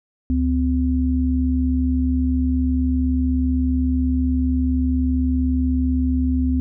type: tone pair together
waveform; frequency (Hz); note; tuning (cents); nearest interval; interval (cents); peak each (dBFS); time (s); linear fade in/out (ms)
sine; 71.87 / 256.1; D2 / C4; -37 / -37; octave + minor seventh; 2200; -19; 0.3-6.6; 0
effects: none